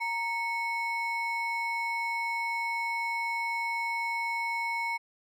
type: ring-modulated tone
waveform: triangle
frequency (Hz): 1568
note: G6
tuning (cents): 0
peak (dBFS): -24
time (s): 0-4.98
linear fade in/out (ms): 20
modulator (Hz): 638
effects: none